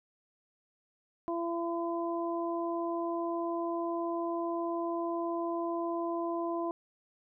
harmonic tone, 338.4 Hz, E4, 45 cents sharp, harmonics 1 / 2 / 3, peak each -33 / -36 / -38 dBFS, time 1.28-6.71 s, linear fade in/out 0 ms, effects none

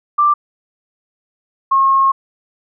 sine tone pair in turn, 1179 / 1081.5 Hz, D6 / C#6, +6 / -43 cents, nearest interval minor second, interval 149 cents, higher first, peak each -9 dBFS, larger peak neither, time 0.18-0.34 / 1.71-2.12 s, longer second, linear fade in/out 10 ms, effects none

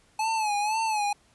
square tone with vibrato, 857 Hz, A5, 46 cents flat, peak -25 dBFS, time 0.19-1.13 s, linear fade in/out 5 ms, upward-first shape sine, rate 2 Hz, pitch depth 82 cents each way, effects pink hiss -62 dBFS RMS until 1.34 s + resampled to 24000 Hz

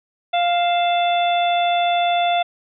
harmonic tone with a mistuned harmonic, 698.5 Hz, F5, in tune, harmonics 1 / 2 / 3 / 4 / 5, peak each -16 / -31 / -30 / -29 / -26 dBFS, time 0.33-2.43 s, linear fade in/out 10 ms, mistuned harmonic 4, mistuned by -91 cents, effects none

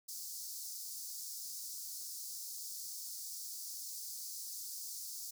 pink high-pass noise, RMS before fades -45 dBFS, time 0.08-5.31 s, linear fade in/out 10 ms, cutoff 4700 Hz, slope 48 dB/octave, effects none

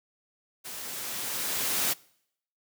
white noise with level ramp, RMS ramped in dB -40 to -26 dBFS, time 0.64-1.94 s, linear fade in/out 20 ms, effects noise-tail reverb RT60 0.7 s tail -24 dB re dry + high-pass 100 Hz 12 dB/octave

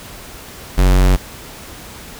square tone, 46.25 Hz, F#1, in tune, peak -9 dBFS, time 0.77-1.17 s, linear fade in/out 20 ms, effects pink hiss -35 dBFS RMS until 2.19 s

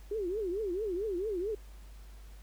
sine tone with vibrato, 392 Hz, G4, in tune, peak -31 dBFS, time 0.11-1.55 s, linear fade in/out 5 ms, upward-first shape triangle, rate 4.5 Hz, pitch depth 270 cents each way, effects added 50 Hz sine -47 dBFS peak until 2.42 s + pink hiss -61 dBFS RMS until 2.42 s

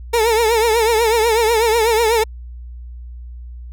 30% pulse tone with vibrato, 452 Hz, A4, 47 cents sharp, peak -10 dBFS, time 0.13-2.24 s, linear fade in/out 10 ms, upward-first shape triangle, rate 8.1 Hz, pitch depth 110 cents each way, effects added 60 Hz sine -30 dBFS peak until 3.72 s

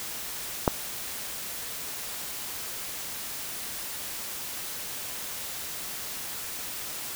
click, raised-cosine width 1 ms, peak -5 dBFS, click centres 0.678 s, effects white hiss -36 dBFS RMS until 7.15 s

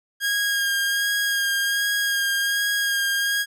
sawtooth tone with vibrato, 1627 Hz, G#6, 36 cents flat, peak -17 dBFS, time 0.2-3.46 s, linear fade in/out 50 ms, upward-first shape sine, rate 1.3 Hz, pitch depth 17 cents each way, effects none

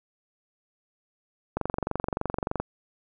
click train, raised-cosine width 1 ms, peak -13 dBFS, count 25, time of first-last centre 1.57-2.6 s, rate 23.3 Hz, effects none

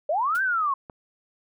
sine linear two-way sweep, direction up then down, 558 to 1594 to 1057 Hz, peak -21 dBFS, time 0.09-0.74 s, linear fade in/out 5 ms, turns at 0.42 s
white noise with exponential decay, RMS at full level -36 dBFS, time 0.35-0.43 s, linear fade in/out 2 ms, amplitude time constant 17 ms
click, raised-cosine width 1 ms, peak -26 dBFS, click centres 0.898 s
effects none

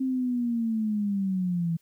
sine linear sweep, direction down, 265 to 163.3 Hz, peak -24 dBFS, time 0-1.77 s, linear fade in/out 10 ms, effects white hiss -68 dBFS RMS until 1.81 s

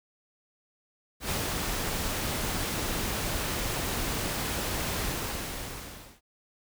pink noise with ADSR envelope, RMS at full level -29 dBFS, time 1.2-6.21 s, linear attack 110 ms, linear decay 69 ms, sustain -2 dB, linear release 1200 ms, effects none

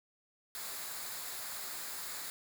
white noise with comb filter, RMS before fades -42 dBFS, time 0.55-2.3 s, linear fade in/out 0 ms, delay 0.34 ms, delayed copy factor -0.5, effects none

